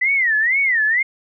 sine tone with vibrato, 1955 Hz, B6, 18 cents flat, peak -14 dBFS, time 0.01-1.03 s, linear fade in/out 10 ms, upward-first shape sine, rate 2.1 Hz, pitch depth 230 cents each way, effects none

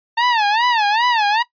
sawtooth tone with vibrato, 898 Hz, A5, 35 cents sharp, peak -10 dBFS, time 0.17-1.43 s, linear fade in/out 10 ms, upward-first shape sine, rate 2.5 Hz, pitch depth 170 cents each way, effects noise-tail reverb RT60 0.1 s tail -19 dB re dry + resampled to 11025 Hz

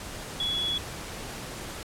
sine tone in noise, 3378 Hz, G#7, 29 cents sharp, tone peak -26 dBFS, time 0.4-0.78 s, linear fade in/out 2 ms, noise pink, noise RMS -39 dBFS, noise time 0-1.83 s, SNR +10 dB, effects low-pass 11000 Hz 12 dB/octave + AAC 64 kbps

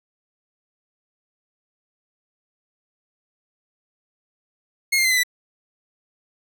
sawtooth tone with pitch steps, 2156 / 2109 / 2063 / 2019 / 1974.8 Hz, C#7 / C7 / C7 / B6 / B6, -49 / +13 / -25 / +38 / -1 cents, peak -13 dBFS, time 4.92-5.235 s, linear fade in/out 10 ms, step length 63 ms, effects none

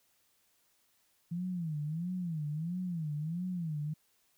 sine tone with vibrato, 164.81 Hz, E3, in tune, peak -33 dBFS, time 1.31-3.94 s, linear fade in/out 10 ms, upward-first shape sine, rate 1.5 Hz, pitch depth 190 cents each way, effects white hiss -72 dBFS RMS until 4.37 s

